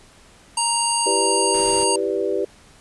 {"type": "harmonic tone", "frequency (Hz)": 932.3, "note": "A#5", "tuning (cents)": 0, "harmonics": [1, 3, 5, 7, 9, 10], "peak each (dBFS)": [-22, -28, -26, -31, -24, -26], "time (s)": [0.57, 1.96], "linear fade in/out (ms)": 5}
{"type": "chord", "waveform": "sine", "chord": "E minor seventh", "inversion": "none", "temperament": "equal", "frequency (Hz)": [329.6, 392, 493.9, 587.3], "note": ["E4", "G4", "B4", "D5"], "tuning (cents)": [0, 0, 0, 0], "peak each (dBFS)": [-28, -22, -25, -28], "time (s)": [1.06, 2.45], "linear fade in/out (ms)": 5}
{"type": "noise", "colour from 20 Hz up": "pink", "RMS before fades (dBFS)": -35, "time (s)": [1.54, 1.84], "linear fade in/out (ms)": 2}
{"effects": ["pink hiss -50 dBFS RMS until 2.8 s", "resampled to 24000 Hz"]}